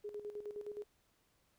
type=tone with tremolo; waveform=sine; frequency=415.7 Hz; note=G#4; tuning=2 cents sharp; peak=-40 dBFS; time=0.04-0.84 s; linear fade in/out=10 ms; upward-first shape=square; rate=9.6 Hz; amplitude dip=65%; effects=pink hiss -75 dBFS RMS until 1.58 s